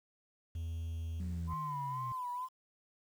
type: tone with pitch glide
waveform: triangle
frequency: 82.41 to 81.94 Hz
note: E2 to E2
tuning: 0 to -10 cents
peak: -34 dBFS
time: 0.55-1.54 s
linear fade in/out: 5 ms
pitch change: -10 cents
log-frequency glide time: 0.73-1.09 s
type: exponential sweep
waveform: sine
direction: down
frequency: 187.1 to 121.8 Hz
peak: -40 dBFS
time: 1.2-2.12 s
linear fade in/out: 0 ms
type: tone with vibrato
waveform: sine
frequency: 1013 Hz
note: B5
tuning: 44 cents sharp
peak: -36 dBFS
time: 1.47-2.49 s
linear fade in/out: 50 ms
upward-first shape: sine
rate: 2.1 Hz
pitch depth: 66 cents each way
effects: tanh soft clip ceiling -29 dBFS + 10-bit